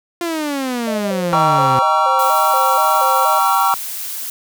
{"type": "exponential sweep", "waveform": "sawtooth", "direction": "down", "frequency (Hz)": [349.2, 125], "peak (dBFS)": -15, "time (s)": [0.21, 1.79], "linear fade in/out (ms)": 2}
{"type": "tone with vibrato", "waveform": "sine", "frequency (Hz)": 573, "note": "D5", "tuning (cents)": -43, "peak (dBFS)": -21, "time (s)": [0.87, 3.39], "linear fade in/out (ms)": 5, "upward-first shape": "square", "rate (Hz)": 2.1, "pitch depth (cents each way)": 140}
{"type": "chord", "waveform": "triangle", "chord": "G diminished seventh", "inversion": "none", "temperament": "just", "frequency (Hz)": [784, 940.8, 1128.9, 1354.7], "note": ["G5", "Bb5", "Db6", "Fb6"], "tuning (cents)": [0, 16, 31, 47], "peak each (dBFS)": -16, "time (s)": [1.33, 3.74], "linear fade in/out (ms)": 0}
{"type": "noise", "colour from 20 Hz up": "blue", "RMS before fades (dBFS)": -26, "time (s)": [2.19, 4.3], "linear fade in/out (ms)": 2}
{"effects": []}